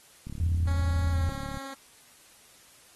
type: click train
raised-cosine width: 5 ms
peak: -26 dBFS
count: 48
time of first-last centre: 0.27-1.572 s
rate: 36.1 Hz
type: tone with vibrato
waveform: sine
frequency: 83.5 Hz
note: E2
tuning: 23 cents sharp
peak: -23 dBFS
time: 0.4-1.29 s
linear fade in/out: 0 ms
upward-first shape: triangle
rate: 19 Hz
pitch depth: 150 cents each way
type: tone with pitch glide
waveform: 10% pulse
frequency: 277.2 to 271.8 Hz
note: C#4 to C#4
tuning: 0 to -34 cents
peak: -31 dBFS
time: 0.67-1.74 s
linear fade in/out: 5 ms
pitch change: -34 cents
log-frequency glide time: 1.11-1.17 s
effects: white hiss -56 dBFS RMS until 2.95 s + AAC 32 kbps